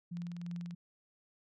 sine tone with tremolo, 173 Hz, F3, 16 cents flat, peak -37 dBFS, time 0.11-0.75 s, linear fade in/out 10 ms, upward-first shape triangle, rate 2.9 Hz, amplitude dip 40%
click train, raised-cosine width 0.2 ms, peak -37 dBFS, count 12, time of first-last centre 0.17-0.709 s, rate 20.4 Hz
effects none

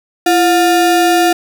square ring-modulated tone, 529 Hz, C5, 19 cents sharp, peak -6 dBFS, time 0.26-1.33 s, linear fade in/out 5 ms, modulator 190 Hz, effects none

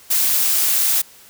blue noise, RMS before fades -17 dBFS, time 0.1-1.02 s, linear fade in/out 10 ms, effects white hiss -46 dBFS RMS until 1.29 s

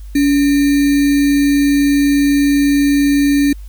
sine tone with sample-and-hold, 284.1 Hz, C#4, 43 cents sharp, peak -9 dBFS, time 0.15-3.53 s, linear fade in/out 5 ms, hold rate 2100 Hz, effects added 50 Hz sine -28 dBFS peak until 3.68 s + white hiss -51 dBFS RMS until 3.68 s

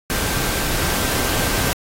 sine tone in noise, 1568 Hz, G6, in tune, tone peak -32 dBFS, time 0.1-1.73 s, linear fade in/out 0 ms, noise pink, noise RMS -21 dBFS, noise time 0.1-1.73 s, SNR -14 dB, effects AAC 48 kbps

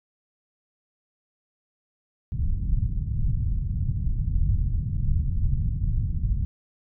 pink low-pass noise, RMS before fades -24 dBFS, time 2.32-6.45 s, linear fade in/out 0 ms, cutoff 140 Hz, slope 24 dB/octave, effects none

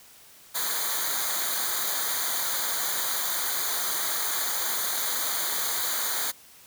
white noise with comb filter, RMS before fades -28 dBFS, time 0.54-6.32 s, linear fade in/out 20 ms, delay 0.37 ms, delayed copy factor -1, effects white hiss -52 dBFS RMS until 6.66 s

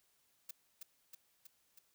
blue noise with echo, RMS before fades -45 dBFS, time 0.49-0.51 s, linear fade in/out 5 ms, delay 320 ms, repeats 4, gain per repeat -3 dB, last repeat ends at 1.79 s, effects white hiss -75 dBFS RMS until 1.94 s

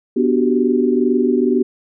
sine chord, G major seventh, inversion first, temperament equal, 246.9 / 293.7 / 370 / 392 Hz, B3 / D4 / F#4 / G4, 0 / 0 / 0 / 0 cents, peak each -16 / -21 / -18 / -19 dBFS, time 0.16-1.63 s, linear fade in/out 10 ms, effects none

